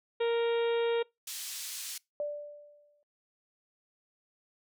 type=harmonic tone; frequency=466.2 Hz; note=A#4; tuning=in tune; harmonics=1 / 2 / 3 / 4 / 5 / 6 / 7 / 8; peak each=-26 / -39 / -44 / -46 / -45 / -46 / -47 / -46 dBFS; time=0.2-1.03 s; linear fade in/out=10 ms
type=band-pass noise; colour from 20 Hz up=pink; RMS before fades=-40 dBFS; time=1.27-1.98 s; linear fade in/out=5 ms; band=4000 to 14000 Hz; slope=12 dB/octave
type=tone with exponential decay; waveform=sine; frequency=587.3 Hz; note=D5; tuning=in tune; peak=-29 dBFS; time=2.2-3.03 s; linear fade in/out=1 ms; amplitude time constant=180 ms
effects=noise-tail reverb RT60 0.2 s tail -24 dB re dry